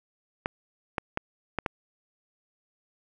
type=clicks; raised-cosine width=0.5 ms; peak=-12 dBFS; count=5; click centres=0.459 / 0.982 / 1.174 / 1.587 / 1.662 s; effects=none